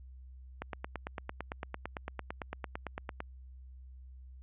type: click train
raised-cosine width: 0.5 ms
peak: -22 dBFS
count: 24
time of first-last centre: 0.62-3.204 s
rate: 8.9 Hz
effects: added 64 Hz sine -48 dBFS peak until 4.42 s + resampled to 8000 Hz